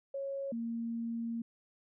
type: tone pair in turn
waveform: sine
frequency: 550 / 231.2 Hz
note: C#5 / A#3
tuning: -14 / -14 cents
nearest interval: octave + minor third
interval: 1500 cents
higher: first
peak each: -35 / -34 dBFS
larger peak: second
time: 0.14-0.52 / 0.52-1.42 s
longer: second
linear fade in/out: 5 ms
effects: none